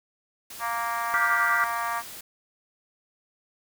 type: noise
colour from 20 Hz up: white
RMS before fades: -41 dBFS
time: 0.5-2.21 s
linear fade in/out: 5 ms
type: harmonic tone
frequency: 233.1 Hz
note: A#3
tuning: in tune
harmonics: 3 / 4 / 5 / 6 / 7 / 8 / 9 / 10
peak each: -34 / -32 / -30 / -40 / -36 / -38 / -44 / -45 dBFS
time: 0.59-2.03 s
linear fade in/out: 50 ms
type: chord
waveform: sine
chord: G dominant seventh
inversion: second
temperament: just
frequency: 1176 / 1411.2 / 1568 / 1960 Hz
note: D6 / F6 / G6 / B6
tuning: +2 / +18 / 0 / -14 cents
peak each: -27 dBFS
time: 1.14-1.64 s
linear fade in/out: 0 ms
effects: none